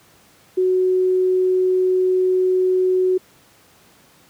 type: tone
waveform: sine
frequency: 370 Hz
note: F#4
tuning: in tune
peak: -14 dBFS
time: 0.57-3.18 s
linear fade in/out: 10 ms
effects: pink hiss -52 dBFS RMS until 4.29 s + high-pass 100 Hz 12 dB/octave